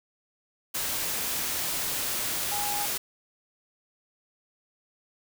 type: tone in noise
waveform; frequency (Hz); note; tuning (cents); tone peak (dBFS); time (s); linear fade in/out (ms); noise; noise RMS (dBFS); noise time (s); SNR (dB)
sine; 823; G#5; -16; -32; 2.51-2.86; 10; white; -30; 0.74-2.98; -5
effects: none